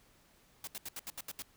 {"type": "noise bursts", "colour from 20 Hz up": "white", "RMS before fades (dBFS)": -42, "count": 8, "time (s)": [0.64, 1.422], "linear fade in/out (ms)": 2, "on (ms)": 33, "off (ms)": 74, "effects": ["pink hiss -66 dBFS RMS until 1.56 s"]}